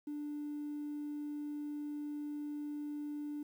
triangle tone, 294.7 Hz, D4, 6 cents sharp, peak -35 dBFS, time 0.07-3.43 s, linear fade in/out 5 ms, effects tanh soft clip ceiling -35 dBFS + 11-bit

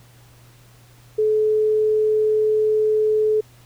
sine tone, 430.3 Hz, A4, 39 cents flat, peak -15 dBFS, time 1.18-3.41 s, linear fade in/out 10 ms, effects added 120 Hz sine -48 dBFS peak until 3.65 s + pink hiss -53 dBFS RMS until 3.65 s

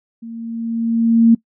sine tone with level ramp, 229.4 Hz, A#3, 28 cents flat, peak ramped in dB -29 to -5 dBFS, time 0.22-1.35 s, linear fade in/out 10 ms, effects noise-tail reverb RT60 0.1 s tail -22 dB re dry

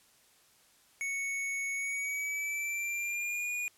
square tone with pitch glide, 2217 to 2446 Hz, C#7 to D#7, 0 to -30 cents, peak -33 dBFS, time 1.01-3.68 s, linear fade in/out 0 ms, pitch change +170 cents, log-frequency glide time 1.74-3.52 s, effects white hiss -64 dBFS RMS until 3.77 s + low-pass 12000 Hz 12 dB/octave

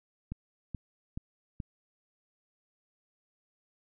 click train, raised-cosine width 5 ms, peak -24 dBFS, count 4, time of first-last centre 0.32-1.602 s, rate 2.34 Hz, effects none

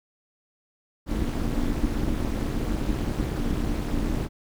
brown noise with amplitude modulation, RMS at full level -22 dBFS, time 1.06-4.29 s, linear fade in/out 50 ms, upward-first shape sine, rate 261 Hz, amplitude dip 95%, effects none

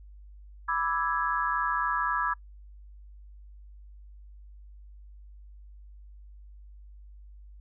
sine chord, E dominant seventh, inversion second, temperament equal, 987.8 / 1174.7 / 1318.5 / 1661.2 Hz, B5 / D6 / E6 / G#6, 0 / 0 / 0 / 0 cents, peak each -31 dBFS, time 0.68-2.34 s, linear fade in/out 10 ms, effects noise-tail reverb RT60 0.1 s tail -26 dB re dry + added 50 Hz sine -46 dBFS peak until 7.6 s

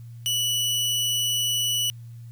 sawtooth tone, 2953 Hz, F#7, 4 cents flat, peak -19 dBFS, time 0.26-1.9 s, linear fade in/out 0 ms, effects added 117 Hz sine -38 dBFS peak until 2.31 s + white hiss -63 dBFS RMS until 2.31 s

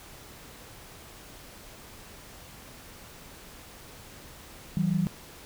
sine tone pair together, 163.8 / 190.17 Hz, E3 / F#3, -11 / +48 cents, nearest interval minor third, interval 259 cents, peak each -26 dBFS, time 4.77-5.07 s, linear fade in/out 0 ms, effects pink hiss -48 dBFS RMS until 5.45 s

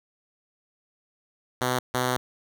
5% pulse tone bursts at uneven times, 126.1 Hz, B2, 36 cents sharp, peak -12 dBFS, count 2, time 1.61-1.79 / 1.94-2.17 s, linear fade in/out 5 ms, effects none

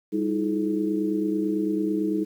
sine tone cluster, 198.1 / 315.4 / 344.4 / 426.8 Hz, G3 / D#4 / F4 / G#4, +18 / +24 / -24 / +47 cents, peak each -29 / -24 / -33 / -31 dBFS, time 0.12-2.25 s, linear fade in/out 20 ms, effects 9-bit

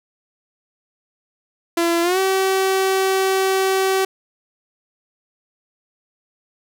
sawtooth tone with pitch glide, 338.8 to 382.5 Hz, E4 to G4, +48 to -42 cents, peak -12 dBFS, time 1.77-4.05 s, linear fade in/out 5 ms, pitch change +210 cents, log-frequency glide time 2.02-2.19 s, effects none

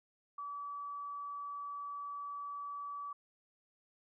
sine tone, 1148 Hz, D6, 40 cents flat, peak -40 dBFS, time 0.38-3.13 s, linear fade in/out 5 ms, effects none

